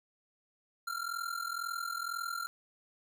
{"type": "ring-modulated tone", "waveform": "square", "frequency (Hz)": 1379, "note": "F6", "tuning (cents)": -22, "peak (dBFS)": -33, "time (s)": [0.87, 2.47], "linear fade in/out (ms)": 0, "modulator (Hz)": 21, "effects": []}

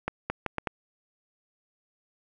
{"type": "accelerating click train", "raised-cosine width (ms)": 0.5, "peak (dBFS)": -13, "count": 5, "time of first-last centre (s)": [0.08, 0.672], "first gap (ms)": 220, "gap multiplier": 0.74, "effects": []}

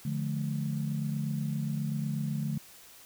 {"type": "chord", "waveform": "sine", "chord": "D minor", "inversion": "none", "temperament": "equal with one note detuned", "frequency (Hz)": [146.83, 174.61, 215.8], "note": ["D3", "F3", "A3"], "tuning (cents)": [0, 0, -33], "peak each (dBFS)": [-31, -37, -34], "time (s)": [0.05, 2.58], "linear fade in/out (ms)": 5, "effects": ["tanh soft clip ceiling -20 dBFS", "white hiss -53 dBFS RMS until 3.05 s"]}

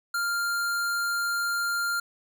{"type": "tone", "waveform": "square", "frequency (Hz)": 1396.9, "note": "F6", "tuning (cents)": 0, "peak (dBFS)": -26, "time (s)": [0.14, 2], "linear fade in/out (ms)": 5, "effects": []}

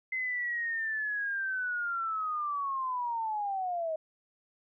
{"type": "linear sweep", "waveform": "sine", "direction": "down", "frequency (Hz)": [2062, 622.3], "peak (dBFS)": -30, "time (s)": [0.12, 3.96], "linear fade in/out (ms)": 5, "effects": []}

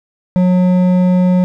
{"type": "tone with hard clipping", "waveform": "triangle", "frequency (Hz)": 181.6, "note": "F#3", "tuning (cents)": -32, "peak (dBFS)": -10, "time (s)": [0.36, 1.44], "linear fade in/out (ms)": 0, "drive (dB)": 12, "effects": []}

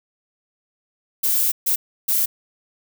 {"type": "noise bursts at uneven times", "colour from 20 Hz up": "violet", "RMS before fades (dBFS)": -19, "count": 3, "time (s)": [[1.23, 1.52], [1.66, 1.76], [2.08, 2.26]], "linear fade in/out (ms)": 10, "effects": []}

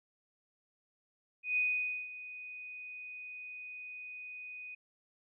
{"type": "tone with ADSR envelope", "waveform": "sine", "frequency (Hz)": 2489, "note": "D#7", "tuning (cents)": 0, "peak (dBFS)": -27, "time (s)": [1.43, 4.75], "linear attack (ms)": 140, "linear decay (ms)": 510, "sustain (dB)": -16, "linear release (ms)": 8, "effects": []}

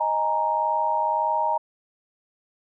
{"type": "chord", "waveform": "sine", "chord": "D# suspended fourth", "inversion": "none", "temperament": "equal", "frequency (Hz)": [622.3, 830.6, 932.3], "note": ["D#5", "G#5", "A#5"], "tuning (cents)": [0, 0, 0], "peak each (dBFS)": [-28, -27, -22], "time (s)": [0, 1.58], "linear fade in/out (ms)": 10, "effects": []}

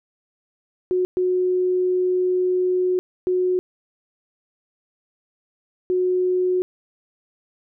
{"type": "tone bursts at uneven times", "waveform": "sine", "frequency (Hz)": 365.5, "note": "F#4", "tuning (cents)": -21, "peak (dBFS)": -17, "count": 4, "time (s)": [[0.91, 1.05], [1.17, 2.99], [3.27, 3.59], [5.9, 6.62]], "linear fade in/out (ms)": 0, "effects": []}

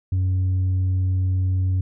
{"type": "tone", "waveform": "sine", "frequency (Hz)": 92.9, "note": "F#2", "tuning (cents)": 7, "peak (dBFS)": -15, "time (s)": [0.12, 1.81], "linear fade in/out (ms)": 5, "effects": ["tanh soft clip ceiling -17 dBFS"]}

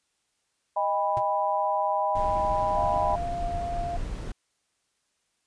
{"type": "chord", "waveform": "sine", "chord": "Eb augmented", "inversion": "none", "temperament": "equal with one note detuned", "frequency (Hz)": [622.3, 803.7, 987.8], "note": ["Eb5", "G5", "B5"], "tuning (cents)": [0, 43, 0], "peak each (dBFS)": [-28, -27, -27], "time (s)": [0.76, 3.16], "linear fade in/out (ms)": 10}
{"type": "tone with exponential decay", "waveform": "square", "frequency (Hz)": 121.3, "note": "B2", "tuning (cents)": -31, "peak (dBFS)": -29, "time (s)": [1.17, 1.24], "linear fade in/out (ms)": 0, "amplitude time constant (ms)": 15}
{"type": "noise", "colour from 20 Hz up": "brown", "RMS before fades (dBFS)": -33, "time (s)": [2.15, 4.32], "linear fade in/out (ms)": 5}
{"type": "tone", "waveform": "sine", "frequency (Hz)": 695, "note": "F5", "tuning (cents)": -9, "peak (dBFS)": -29, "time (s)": [2.76, 3.97], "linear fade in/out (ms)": 10}
{"effects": ["white hiss -74 dBFS RMS until 5.46 s", "resampled to 22050 Hz"]}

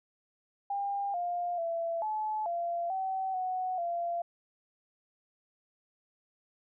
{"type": "tone with pitch steps", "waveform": "sine", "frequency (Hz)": [801, 703, 670, 860, 687, 763, 741, 688], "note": ["G5", "F5", "E5", "A5", "F5", "G5", "F#5", "F5"], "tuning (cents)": [37, 11, 28, -40, -29, -47, 2, -26], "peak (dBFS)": -30, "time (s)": [0.7, 4.22], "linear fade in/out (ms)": 5, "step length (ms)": 440, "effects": []}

